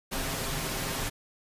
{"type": "noise with comb filter", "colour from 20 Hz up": "pink", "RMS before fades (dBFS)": -32, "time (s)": [0.11, 1.1], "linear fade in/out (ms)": 20, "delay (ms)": 7.5, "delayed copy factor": 0.5, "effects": ["resampled to 32000 Hz"]}